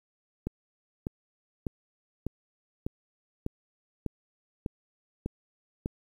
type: click train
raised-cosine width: 3 ms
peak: -18 dBFS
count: 10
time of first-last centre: 0.47-5.859 s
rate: 1.67 Hz
effects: 9-bit